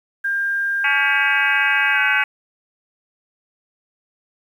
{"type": "tone with pitch glide", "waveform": "sine", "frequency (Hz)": [1600, 1526], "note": ["G6", "G6"], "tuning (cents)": [35, -47], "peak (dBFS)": -18, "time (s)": [0.24, 2.23], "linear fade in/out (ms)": 10, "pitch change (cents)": -82, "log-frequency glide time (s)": [1.93, 1.99]}
{"type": "harmonic tone", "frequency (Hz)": 282.5, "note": "C#4", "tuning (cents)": 33, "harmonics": [3, 4, 5, 6, 7, 8, 9, 10], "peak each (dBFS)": [-26, -29, -27, -28, -23, -24, -22, -30], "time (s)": [0.84, 2.24], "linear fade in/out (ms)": 5}
{"effects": ["8-bit"]}